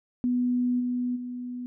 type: tone with level steps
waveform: sine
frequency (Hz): 246.9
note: B3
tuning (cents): 0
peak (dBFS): -22 / -25 / -32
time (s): 0.24-1.66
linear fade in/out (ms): 0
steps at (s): 0.79 / 1.15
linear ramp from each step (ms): 20
effects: none